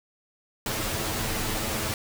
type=noise with comb filter; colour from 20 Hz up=pink; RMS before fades=-29 dBFS; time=0.66-1.94 s; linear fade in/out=2 ms; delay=9.2 ms; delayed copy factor=+0.8; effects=none